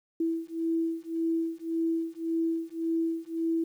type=beating tone pair; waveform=sine; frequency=328.1 / 329.9 Hz; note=E4 / E4; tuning=-8 / +1 cents; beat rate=1.8 Hz; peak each=-30 / -30 dBFS; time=0.2-3.64 s; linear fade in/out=5 ms; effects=10-bit